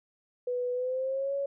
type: tone with pitch glide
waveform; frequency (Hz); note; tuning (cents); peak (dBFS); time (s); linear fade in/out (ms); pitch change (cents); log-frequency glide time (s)
sine; 493.9 to 557.6; B4 to C#5; 0 to +10; -28; 0.47-1.46; 5; +210; 0.73-1.34
effects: none